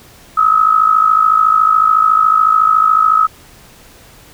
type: tone with amplitude modulation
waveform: sine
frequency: 1283 Hz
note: E6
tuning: 47 cents flat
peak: -4 dBFS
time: 0.37-3.27 s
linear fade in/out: 10 ms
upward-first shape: sine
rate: 53.9 Hz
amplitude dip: 75%
effects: pink hiss -42 dBFS RMS until 4.33 s